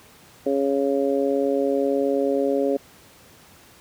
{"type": "harmonic tone", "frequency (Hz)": 138.59, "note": "C#3", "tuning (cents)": 0, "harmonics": [2, 3, 4, 5], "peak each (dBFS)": [-24, -23, -23, -34], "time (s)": [0.46, 2.77], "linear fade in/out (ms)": 5, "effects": ["pink hiss -50 dBFS RMS until 3.8 s", "high-pass 80 Hz 12 dB/octave"]}